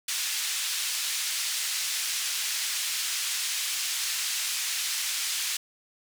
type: band-pass noise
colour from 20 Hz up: white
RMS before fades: -30 dBFS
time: 0.08-5.57 s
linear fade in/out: 5 ms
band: 2100 to 7800 Hz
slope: 12 dB/octave
effects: none